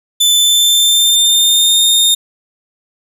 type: tone with pitch glide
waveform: sawtooth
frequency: 3520 to 3659 Hz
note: A7 to A#7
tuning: 0 to -33 cents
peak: -5 dBFS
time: 0.2-2.15 s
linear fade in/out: 10 ms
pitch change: +67 cents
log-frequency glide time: 0.35-1.82 s
effects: none